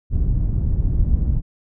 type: low-pass noise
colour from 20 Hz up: pink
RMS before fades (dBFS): -18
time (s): 0.1-1.42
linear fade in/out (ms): 50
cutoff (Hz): 110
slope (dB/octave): 12
effects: none